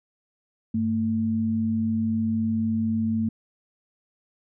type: tone pair together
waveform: sine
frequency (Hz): 99.5 / 223.4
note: G2 / A3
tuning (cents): +26 / +27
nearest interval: octave + major second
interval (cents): 1401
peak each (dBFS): -30 / -22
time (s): 0.74-3.29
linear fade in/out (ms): 5
effects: none